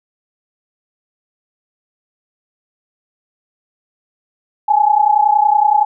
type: tone pair together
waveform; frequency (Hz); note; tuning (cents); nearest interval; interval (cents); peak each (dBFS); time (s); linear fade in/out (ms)
sine; 825.3 / 856; G#5 / A5; -11 / -48; minor second; 63; -12; 4.68-5.85; 10
effects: none